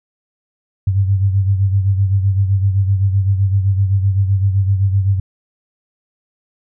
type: beating tone pair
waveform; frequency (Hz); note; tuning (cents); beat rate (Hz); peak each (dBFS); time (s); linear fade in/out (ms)
sine; 96.7 / 104.5; G2 / G#2; -23 / +11; 7.8; -12 / -20; 0.87-5.2; 5
effects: none